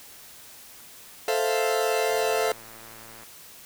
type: chord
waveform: 40% pulse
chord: F major seventh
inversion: first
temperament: equal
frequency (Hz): 440 / 523.3 / 659.3 / 698.5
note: A4 / C5 / E5 / F5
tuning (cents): 0 / 0 / 0 / 0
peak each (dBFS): -25 / -28 / -29 / -28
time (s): 1.28-2.52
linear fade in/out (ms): 2
type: click train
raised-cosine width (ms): 0.5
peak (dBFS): -32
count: 128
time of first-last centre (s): 2.1-3.234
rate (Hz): 112
effects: white hiss -47 dBFS RMS until 3.65 s